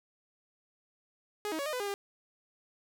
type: tone with pitch steps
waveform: sawtooth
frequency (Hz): 416.9 / 316.4 / 561 / 612 / 501 / 405.9 / 400.3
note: G#4 / D#4 / C#5 / D#5 / B4 / G#4 / G4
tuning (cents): +7 / +29 / +21 / -29 / +25 / -40 / +36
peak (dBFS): -29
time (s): 1.45-1.94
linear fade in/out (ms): 0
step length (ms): 70
effects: none